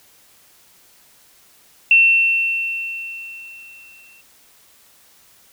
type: tone with exponential decay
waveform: sine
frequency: 2700 Hz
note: E7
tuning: 41 cents sharp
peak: -7 dBFS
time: 1.91-4.21 s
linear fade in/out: 2 ms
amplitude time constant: 500 ms
effects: white hiss -52 dBFS RMS until 5.52 s